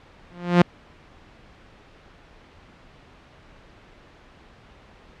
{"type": "tone with exponential growth", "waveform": "sawtooth", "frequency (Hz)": 175.5, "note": "F3", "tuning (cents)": 9, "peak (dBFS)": -5, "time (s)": [0.31, 0.62], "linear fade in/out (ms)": 5, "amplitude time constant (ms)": 66, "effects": ["pink hiss -50 dBFS RMS until 5.2 s", "low-pass 3000 Hz 12 dB/octave"]}